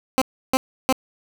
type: tone bursts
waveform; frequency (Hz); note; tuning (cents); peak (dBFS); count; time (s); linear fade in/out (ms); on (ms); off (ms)
15% pulse; 261.8; C4; +1; -9; 3; 0.18-0.925; 0; 35; 320
effects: none